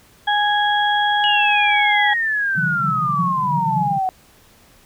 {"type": "harmonic tone", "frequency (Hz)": 829, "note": "G#5", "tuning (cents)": -3, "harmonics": [1, 2, 4], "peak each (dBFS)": [-17, -20, -23], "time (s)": [0.27, 2.14], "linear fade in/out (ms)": 10}
{"type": "exponential sweep", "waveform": "sine", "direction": "down", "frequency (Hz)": [2914, 740], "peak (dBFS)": -17, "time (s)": [1.24, 4.09], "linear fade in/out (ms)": 0}
{"type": "band-pass noise", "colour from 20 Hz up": "white", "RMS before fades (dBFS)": -25, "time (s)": [2.55, 3.99], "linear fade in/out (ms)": 2, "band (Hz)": [130, 190], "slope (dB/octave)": 96}
{"effects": ["pink hiss -51 dBFS RMS until 4.85 s"]}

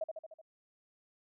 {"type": "tone with echo", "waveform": "sine", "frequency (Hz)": 638, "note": "D#5", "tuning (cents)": 43, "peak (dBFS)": -32, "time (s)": [0.01, 0.04], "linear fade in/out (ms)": 5, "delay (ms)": 75, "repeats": 5, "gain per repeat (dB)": -4, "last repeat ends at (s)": 0.415, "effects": []}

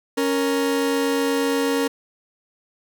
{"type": "tone pair together", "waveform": "40% pulse", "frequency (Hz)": [277.2, 466.2], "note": ["C#4", "A#4"], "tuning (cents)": [0, 0], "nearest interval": "major sixth", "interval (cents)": 900, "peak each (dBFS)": -21, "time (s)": [0.17, 1.88], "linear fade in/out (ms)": 10, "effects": []}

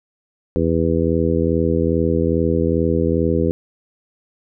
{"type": "harmonic tone", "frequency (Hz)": 82.41, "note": "E2", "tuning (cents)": 0, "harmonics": [1, 2, 3, 4, 5, 6], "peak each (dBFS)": [-22, -22, -22, -22, -22, -22], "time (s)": [0.56, 3.51], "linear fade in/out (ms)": 0, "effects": []}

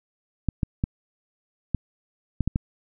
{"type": "clicks", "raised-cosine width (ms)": 5, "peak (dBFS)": -10, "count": 7, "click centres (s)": [0.487, 0.632, 0.839, 1.747, 2.407, 2.476, 2.559], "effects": []}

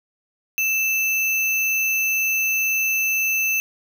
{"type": "tone with sample-and-hold", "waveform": "sine", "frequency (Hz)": 2641, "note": "E7", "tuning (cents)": 3, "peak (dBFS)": -18, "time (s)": [0.58, 3.6], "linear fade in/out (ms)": 0, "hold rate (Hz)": 8820, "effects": []}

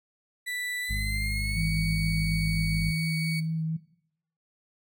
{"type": "tone with pitch glide", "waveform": "35% pulse", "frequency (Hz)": [1975.5, 2243], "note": ["B6", "C#7"], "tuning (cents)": [0, 20], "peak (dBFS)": -29, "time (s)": [0.46, 3.41], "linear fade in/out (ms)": 20, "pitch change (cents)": 220, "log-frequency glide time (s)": [0.81, 1.63]}
{"type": "harmonic tone", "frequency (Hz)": 51.1, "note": "G#1", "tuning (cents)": -27, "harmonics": [1, 2, 3, 4], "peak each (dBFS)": [-28, -34, -44, -41], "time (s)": [0.89, 2.92], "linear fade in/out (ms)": 20}
{"type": "tone with vibrato", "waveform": "sine", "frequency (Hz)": 160.6, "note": "E3", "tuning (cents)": -45, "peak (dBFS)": -27, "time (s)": [1.56, 3.77], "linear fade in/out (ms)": 10, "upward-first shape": "sine", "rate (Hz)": 4.2, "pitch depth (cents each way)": 14}
{"effects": ["noise-tail reverb RT60 0.7 s tail -17 dB re dry"]}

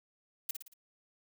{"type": "noise with echo", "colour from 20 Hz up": "blue", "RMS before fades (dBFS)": -34, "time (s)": [0.49, 0.51], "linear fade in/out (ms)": 5, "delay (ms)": 57, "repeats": 4, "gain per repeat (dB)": -6, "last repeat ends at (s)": 0.738, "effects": []}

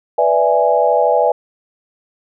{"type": "chord", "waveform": "sine", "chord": "E dominant seventh", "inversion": "second", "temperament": "equal", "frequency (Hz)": [493.9, 587.3, 659.3, 830.6], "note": ["B4", "D5", "E5", "G#5"], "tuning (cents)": [0, 0, 0, 0], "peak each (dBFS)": -16, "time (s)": [0.18, 1.32], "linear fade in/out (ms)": 5, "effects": []}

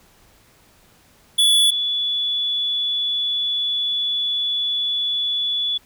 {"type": "tone pair in turn", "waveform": ["square", "sine"], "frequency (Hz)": [3431, 3431], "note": ["A7", "A7"], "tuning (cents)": [-44, -44], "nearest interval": "unison", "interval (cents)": 0, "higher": "neither", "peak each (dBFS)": [-13, -19], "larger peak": "first", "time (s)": [[1.38, 1.71], [1.71, 5.78]], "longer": "second", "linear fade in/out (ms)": 10, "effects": ["pink hiss -54 dBFS RMS until 5.85 s"]}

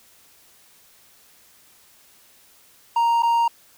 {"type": "tone with dropouts", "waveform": "triangle", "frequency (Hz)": 932.3, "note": "A#5", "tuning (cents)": 0, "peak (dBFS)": -14, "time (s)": [2.96, 3.48], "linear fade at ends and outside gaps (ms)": 5, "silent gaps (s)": [3.224, 3.231], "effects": ["white hiss -54 dBFS RMS until 3.77 s"]}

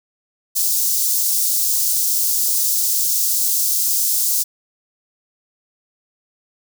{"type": "high-pass noise", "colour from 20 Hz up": "white", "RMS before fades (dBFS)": -18, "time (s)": [0.55, 4.44], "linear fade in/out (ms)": 20, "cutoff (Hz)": 5100, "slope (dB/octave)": 24, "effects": []}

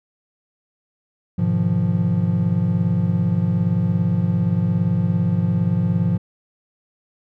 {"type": "chord", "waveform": "triangle", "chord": "F half-diminished seventh", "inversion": "first", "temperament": "just", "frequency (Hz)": [104.77, 125.72, 157.15, 174.61], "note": ["Ab2", "Cb3", "Eb3", "F3"], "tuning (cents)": [16, 31, 18, 0], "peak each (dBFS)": [-20, -23, -23, -17], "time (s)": [1.38, 6.18], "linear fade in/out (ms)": 10, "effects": []}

